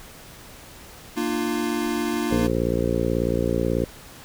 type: chord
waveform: square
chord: Bb major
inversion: none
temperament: equal with one note detuned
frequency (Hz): 233.1 / 301.4 / 349.2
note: Bb3 / D4 / F4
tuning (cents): 0 / +45 / 0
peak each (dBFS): -28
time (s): 1.16-2.48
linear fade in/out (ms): 20
type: harmonic tone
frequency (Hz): 58.27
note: A#1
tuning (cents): 0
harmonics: 1 / 2 / 3 / 4 / 5 / 6 / 7 / 8 / 9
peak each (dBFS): -29 / -29 / -29 / -29 / -29 / -29 / -29 / -29 / -29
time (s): 2.31-3.85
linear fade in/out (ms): 5
effects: pink hiss -44 dBFS RMS until 4.24 s